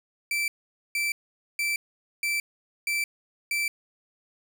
40% pulse tone bursts, 2333 Hz, D7, 12 cents flat, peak -24 dBFS, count 6, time 0.31-3.68 s, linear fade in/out 2 ms, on 170 ms, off 470 ms, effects none

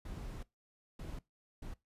brown noise bursts at uneven times, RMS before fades -44 dBFS, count 3, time 0.05-0.43 / 0.99-1.19 / 1.62-1.74 s, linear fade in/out 5 ms, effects noise-tail reverb RT60 0.2 s tail -21 dB re dry + resampled to 32000 Hz

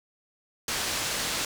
white low-pass noise, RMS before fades -30 dBFS, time 0.68-1.45 s, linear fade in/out 2 ms, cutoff 6800 Hz, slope 12 dB/octave, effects none

